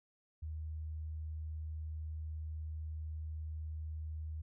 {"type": "tone", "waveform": "sine", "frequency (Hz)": 78.1, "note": "D#2", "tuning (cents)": 7, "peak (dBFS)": -39, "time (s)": [0.42, 4.42], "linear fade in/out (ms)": 10, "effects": []}